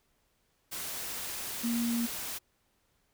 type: tone in noise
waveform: sine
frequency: 234.7 Hz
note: A#3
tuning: 12 cents sharp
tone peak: -28 dBFS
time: 1.63-2.07 s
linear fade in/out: 20 ms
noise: white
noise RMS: -38 dBFS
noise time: 0.71-2.39 s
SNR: +7 dB
effects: pink hiss -73 dBFS RMS until 3.13 s